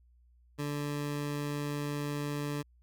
20% pulse tone, 145.7 Hz, D3, 13 cents flat, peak -28 dBFS, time 0.58-2.63 s, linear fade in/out 20 ms, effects added 60 Hz sine -60 dBFS peak until 2.82 s

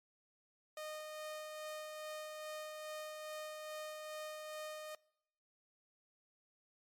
sawtooth tone with tremolo, 615 Hz, D#5, 20 cents flat, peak -39 dBFS, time 0.77-4.95 s, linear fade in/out 2 ms, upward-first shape sine, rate 2.4 Hz, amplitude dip 30%, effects noise-tail reverb RT60 0.8 s tail -24 dB re dry + MP3 64 kbps

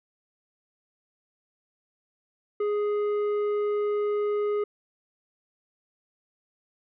sine tone with tanh clipping, 415.3 Hz, G#4, in tune, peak -25 dBFS, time 2.6-4.64 s, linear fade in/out 5 ms, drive 8 dB, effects none

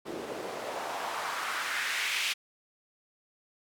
white noise with band-pass filter sweep, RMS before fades -34 dBFS, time 0.05-2.34 s, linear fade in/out 20 ms, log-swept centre 340 to 2800 Hz, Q 1.8, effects none

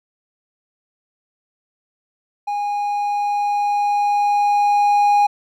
triangle tone with level ramp, 821 Hz, G#5, 20 cents flat, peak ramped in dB -18 to -9 dBFS, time 2.47-5.27 s, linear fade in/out 10 ms, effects none

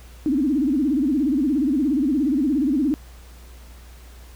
sine tone with vibrato, 280.6 Hz, C#4, 21 cents sharp, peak -17 dBFS, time 0.26-2.94 s, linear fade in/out 0 ms, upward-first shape sine, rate 17 Hz, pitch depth 210 cents each way, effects added 60 Hz sine -41 dBFS peak until 4.35 s + pink hiss -50 dBFS RMS until 4.35 s

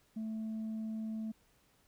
sine tone, 219.9 Hz, A3, 1 cent flat, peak -34 dBFS, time 0.16-1.32 s, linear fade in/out 10 ms, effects tanh soft clip ceiling -35 dBFS + pink hiss -70 dBFS RMS until 1.87 s

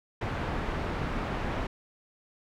pink low-pass noise, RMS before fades -32 dBFS, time 0.21-1.67 s, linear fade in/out 5 ms, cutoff 1900 Hz, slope 12 dB/octave, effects none

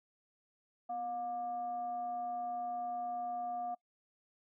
sine tone with frequency modulation, 715 Hz, F5, 41 cents sharp, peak -36 dBFS, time 0.89-3.75 s, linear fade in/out 10 ms, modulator 467 Hz, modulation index 0.31, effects noise-tail reverb RT60 0.1 s tail -24 dB re dry

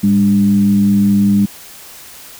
sine tone with frequency modulation, 201.4 Hz, G3, 47 cents sharp, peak -8 dBFS, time 0.03-1.46 s, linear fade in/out 10 ms, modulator 94.5 Hz, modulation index 0.43, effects white hiss -36 dBFS RMS until 2.39 s

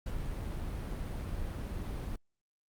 brown noise, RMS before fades -37 dBFS, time 0.06-2.16 s, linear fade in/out 5 ms, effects Opus 48 kbps

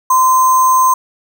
sine tone with sample-and-hold, 1030 Hz, C6, 28 cents flat, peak -7 dBFS, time 0.1-0.94 s, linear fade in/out 5 ms, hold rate 7350 Hz, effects none

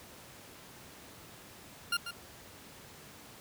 20% pulse tone with echo, 1400 Hz, F6, 4 cents sharp, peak -23 dBFS, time 1.92-1.97 s, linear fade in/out 5 ms, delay 140 ms, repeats 1, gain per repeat -10 dB, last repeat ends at 2.11 s, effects pink hiss -52 dBFS RMS until 3.4 s + high-pass 80 Hz 12 dB/octave

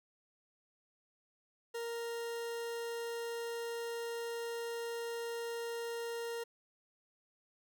40% pulse tone, 466.2 Hz, A#4, in tune, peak -37 dBFS, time 1.74-6.44 s, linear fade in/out 10 ms, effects none

